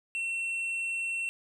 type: tone with hard clipping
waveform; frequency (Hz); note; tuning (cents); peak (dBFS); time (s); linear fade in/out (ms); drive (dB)
sine; 2710; E7; +47; -31; 0.15-1.29; 0; 4
effects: none